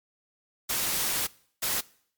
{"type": "noise bursts at uneven times", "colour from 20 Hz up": "white", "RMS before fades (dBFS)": -28, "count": 2, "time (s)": [[0.69, 1.27], [1.62, 1.81]], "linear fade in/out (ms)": 10, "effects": ["noise-tail reverb RT60 0.6 s tail -22 dB re dry", "MP3 96 kbps"]}